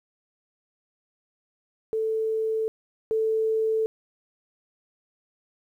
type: tone pair in turn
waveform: sine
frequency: 441.4 / 441.4 Hz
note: A4 / A4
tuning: +5 / +5 cents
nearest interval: unison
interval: 0 cents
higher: neither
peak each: -23 / -21 dBFS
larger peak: second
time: 1.93-2.68 / 3.11-3.86 s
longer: neither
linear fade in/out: 0 ms
effects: 10-bit